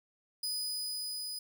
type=tone with level ramp; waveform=sawtooth; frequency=4978 Hz; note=D#8; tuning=in tune; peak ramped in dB=-30 to -35 dBFS; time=0.43-1.39 s; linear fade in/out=5 ms; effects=none